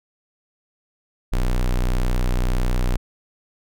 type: tone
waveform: square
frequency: 30.87 Hz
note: B0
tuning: in tune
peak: -18 dBFS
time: 1.32-2.97 s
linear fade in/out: 10 ms
effects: none